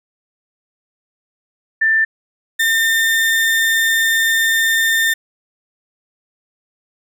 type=tone pair in turn; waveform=sine / 35% pulse; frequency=1780 / 1806.9 Hz; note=A6 / A6; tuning=+20 / +46 cents; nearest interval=unison; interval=26 cents; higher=second; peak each=-11 dBFS; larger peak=neither; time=1.81-2.05 / 2.59-5.14 s; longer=second; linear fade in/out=10 ms; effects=none